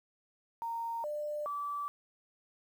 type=tone with pitch steps; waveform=sine; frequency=924 / 596 / 1157 Hz; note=A#5 / D5 / D6; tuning=-16 / +25 / -26 cents; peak=-34 dBFS; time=0.62-1.88 s; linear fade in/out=0 ms; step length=420 ms; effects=10-bit